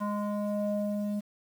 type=tone with low-pass filter sweep; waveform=square; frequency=206.8 Hz; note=G#3; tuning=7 cents flat; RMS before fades=-31 dBFS; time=0-1.21 s; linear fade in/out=20 ms; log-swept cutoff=1100 to 420 Hz; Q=3.4; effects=9-bit